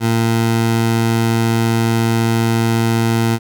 20% pulse tone, 114.5 Hz, A#2, 31 cents flat, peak -8 dBFS, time 0-3.39 s, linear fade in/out 50 ms, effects none

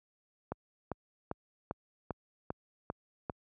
click train, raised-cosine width 1 ms, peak -21 dBFS, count 8, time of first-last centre 0.52-3.298 s, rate 2.52 Hz, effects high-pass 60 Hz 12 dB/octave

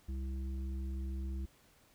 harmonic tone, 66.1 Hz, C2, 18 cents sharp, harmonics 1 / 3 / 5, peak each -36 / -48 / -51 dBFS, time 0.08-1.46 s, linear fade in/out 10 ms, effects pink hiss -66 dBFS RMS until 1.94 s

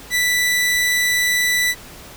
sawtooth tone, 1975.5 Hz, B6, in tune, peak -12 dBFS, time 0.1-1.75 s, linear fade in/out 50 ms, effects pink hiss -39 dBFS RMS until 2.16 s

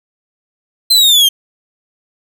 40% pulse linear sweep, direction down, 4143 to 3136 Hz, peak -5 dBFS, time 0.9-1.29 s, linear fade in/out 10 ms, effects none

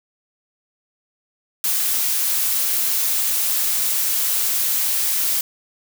blue noise, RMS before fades -20 dBFS, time 1.64-5.41 s, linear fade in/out 2 ms, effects none

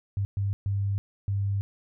sine tone bursts at uneven times, 99.5 Hz, G2, 26 cents sharp, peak -24 dBFS, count 4, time 0.17-0.25 / 0.37-0.53 / 0.66-0.98 / 1.28-1.61 s, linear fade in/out 0 ms, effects none

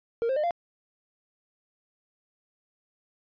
triangle tone with pitch steps, 463.9 / 529.8 / 605.1 / 691.1 Hz, A#4 / C5 / D#5 / F5, -8 / +22 / -48 / -18 cents, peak -21 dBFS, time 0.22-0.508 s, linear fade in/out 0 ms, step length 72 ms, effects tanh soft clip ceiling -17 dBFS + resampled to 11025 Hz

